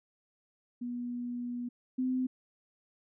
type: tone pair in turn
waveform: sine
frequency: 243 / 256.2 Hz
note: B3 / C4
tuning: -28 / -36 cents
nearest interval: minor second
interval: 92 cents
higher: second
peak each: -34 / -28 dBFS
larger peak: second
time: 0.81-1.69 / 1.98-2.27 s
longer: first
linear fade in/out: 10 ms
effects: none